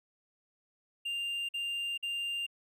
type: tone bursts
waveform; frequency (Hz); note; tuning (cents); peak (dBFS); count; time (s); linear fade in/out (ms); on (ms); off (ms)
triangle; 2794; F7; 0; -31; 3; 1.05-2.466; 10; 440; 48
effects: none